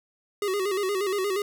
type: tone with vibrato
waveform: square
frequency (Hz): 392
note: G4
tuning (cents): 0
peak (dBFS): -25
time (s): 0.42-1.42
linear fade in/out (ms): 2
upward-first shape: square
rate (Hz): 8.5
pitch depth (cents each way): 79
effects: none